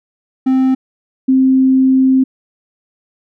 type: tone pair in turn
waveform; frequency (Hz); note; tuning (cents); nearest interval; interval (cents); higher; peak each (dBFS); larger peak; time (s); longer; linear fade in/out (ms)
triangle / sine; 261.6 / 262.6; C4 / C4; 0 / +6; unison; 6; second; -7; neither; 0.46-0.75 / 1.28-2.24; second; 10
effects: none